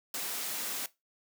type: high-pass noise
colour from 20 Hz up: white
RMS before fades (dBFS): -36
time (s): 0.14-0.86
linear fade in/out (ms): 2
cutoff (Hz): 180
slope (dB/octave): 24
effects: noise-tail reverb RT60 0.2 s tail -18 dB re dry